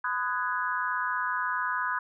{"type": "chord", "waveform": "sine", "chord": "G# minor seventh", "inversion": "first", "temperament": "equal with one note detuned", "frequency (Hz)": [1007.9, 1244.5, 1480, 1661.2], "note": ["B5", "D#6", "F#6", "G#6"], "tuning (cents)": [35, 0, 0, 0], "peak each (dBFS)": [-31, -33, -32, -34], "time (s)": [0.04, 1.99], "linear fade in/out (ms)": 5, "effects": []}